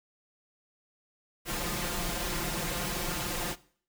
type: noise with comb filter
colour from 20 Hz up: pink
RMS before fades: -33 dBFS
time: 1.45-3.56 s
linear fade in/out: 50 ms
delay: 5.7 ms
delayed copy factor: +0.9
effects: noise-tail reverb RT60 0.5 s tail -19 dB re dry